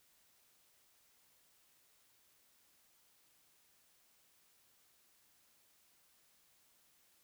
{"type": "silence", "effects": ["white hiss -71 dBFS RMS until 7.23 s"]}